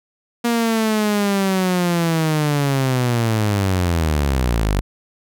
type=linear sweep; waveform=sawtooth; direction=down; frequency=237.7 to 46.25 Hz; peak=-12 dBFS; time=0.44-4.81 s; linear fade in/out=10 ms; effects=none